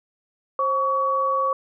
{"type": "tone pair together", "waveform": "sine", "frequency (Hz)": [531.6, 1129], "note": ["C5", "C#6"], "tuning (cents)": [27, 31], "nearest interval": "octave + minor second", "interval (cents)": 1304, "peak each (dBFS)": [-25, -20], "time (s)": [0.59, 1.53], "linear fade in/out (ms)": 2, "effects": []}